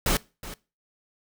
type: noise with echo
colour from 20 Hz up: pink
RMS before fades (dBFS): -23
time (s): 0.06-0.17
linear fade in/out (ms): 2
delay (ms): 370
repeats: 1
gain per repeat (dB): -15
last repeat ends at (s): 0.54
effects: noise-tail reverb RT60 0.3 s tail -21 dB re dry